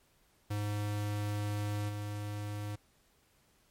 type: tone with level steps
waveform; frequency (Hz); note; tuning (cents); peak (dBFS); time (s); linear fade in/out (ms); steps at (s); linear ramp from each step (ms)
square; 103.83; G#2; 0; -33 / -37; 0.5-2.76; 10; 1.88; 20
effects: pink hiss -69 dBFS RMS until 3.7 s + MP3 64 kbps